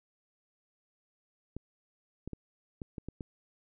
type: clicks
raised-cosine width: 3 ms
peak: -26 dBFS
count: 7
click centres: 1.566 / 2.276 / 2.333 / 2.818 / 2.982 / 3.086 / 3.208 s
effects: none